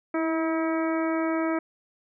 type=harmonic tone with a mistuned harmonic; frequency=321.8 Hz; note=E4; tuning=42 cents flat; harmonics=1 / 2 / 3 / 4 / 5 / 6 / 7; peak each=-25 / -30 / -36 / -34 / -39 / -41 / -39 dBFS; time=0.14-1.59 s; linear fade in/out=5 ms; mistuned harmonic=1; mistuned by=+20 cents; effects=none